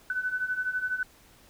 sine beating tone pair, 1494 / 1506 Hz, F#6 / F#6, +16 / +30 cents, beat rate 12 Hz, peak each -33 / -29 dBFS, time 0.1-1.03 s, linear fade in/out 2 ms, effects pink hiss -57 dBFS RMS until 1.49 s

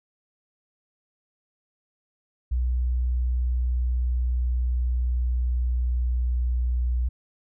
sine tone with pitch glide, 61.74 to 61.1 Hz, B1 to B1, 0 to -18 cents, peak -21 dBFS, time 2.51-7.09 s, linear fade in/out 10 ms, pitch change -18 cents, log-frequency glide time 2.71-6.47 s, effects none

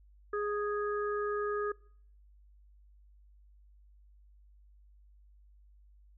harmonic tone, 414.5 Hz, G#4, 3 cents flat, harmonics 1 / 3 / 4, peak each -32 / -37 / -42 dBFS, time 0.33-1.72 s, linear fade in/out 5 ms, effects noise-tail reverb RT60 0.6 s tail -24 dB re dry + added 50 Hz sine -57 dBFS peak until 6.17 s

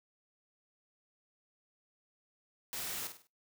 white noise with echo, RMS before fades -40 dBFS, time 2.73-3.07 s, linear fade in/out 0 ms, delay 50 ms, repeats 4, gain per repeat -8 dB, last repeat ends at 3.27 s, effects noise-tail reverb RT60 0.2 s tail -20 dB re dry

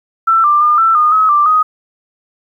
sine tone with pitch steps, 1335 / 1185 / 1208 / 1333 / 1223 / 1279 / 1179 / 1252 Hz, E6 / D6 / D6 / E6 / D#6 / D#6 / D6 / D#6, +22 / +15 / +48 / +19 / -30 / +47 / +6 / +10 cents, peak -7 dBFS, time 0.27-1.63 s, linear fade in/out 10 ms, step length 170 ms, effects 8-bit

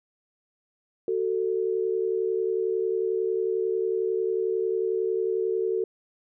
sine tone pair together, 374.2 / 445.3 Hz, F#4 / A4, +20 / +21 cents, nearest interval minor third, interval 301 cents, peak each -26 dBFS, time 1.08-5.84 s, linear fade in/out 2 ms, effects none

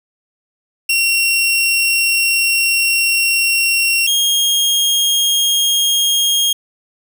sawtooth tone pair in turn, 2737 / 3248 Hz, F7 / G#7, -36 / -39 cents, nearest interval minor third, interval 297 cents, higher second, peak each -9 dBFS, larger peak neither, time 0.89-4.07 / 4.07-6.53 s, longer first, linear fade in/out 5 ms, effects none

